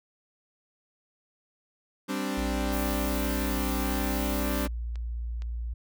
sawtooth chord, G suspended fourth, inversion none, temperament equal, 196 / 261.6 / 293.7 Hz, G3 / C4 / D4, 0 / 0 / 0 cents, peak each -29 dBFS, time 2.08-4.68 s, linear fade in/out 20 ms
sine tone, 58.27 Hz, A#1, in tune, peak -30 dBFS, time 2.37-5.74 s, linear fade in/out 10 ms
violet noise, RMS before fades -38 dBFS, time 2.72-4.66 s, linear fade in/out 10 ms
clicks, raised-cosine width 0.2 ms, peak -30 dBFS, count 2, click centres 4.957 / 5.421 s
effects none

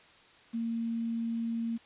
sine tone with quantisation, 229.9 Hz, A#3, 24 cents flat, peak -30 dBFS, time 0.53-1.78 s, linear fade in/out 20 ms, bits 9, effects white hiss -58 dBFS RMS until 1.85 s + resampled to 8000 Hz

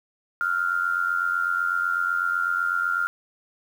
sine tone with amplitude modulation, 1396.9 Hz, F6, in tune, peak -18 dBFS, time 0.41-3.07 s, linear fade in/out 0 ms, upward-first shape sine, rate 88 Hz, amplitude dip 75%, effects 8-bit

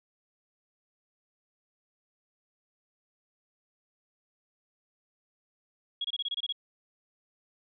sine tone bursts, 3320 Hz, G#7, 1 cent flat, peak -29 dBFS, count 9, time 6.01-6.525 s, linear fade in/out 5 ms, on 35 ms, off 25 ms, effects none

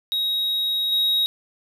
triangle tone with level steps, 3794 Hz, A#7, 30 cents sharp, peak -19 / -16 dBFS, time 0.12-1.26 s, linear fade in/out 0 ms, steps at 0.92 s, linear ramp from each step 2 ms, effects none

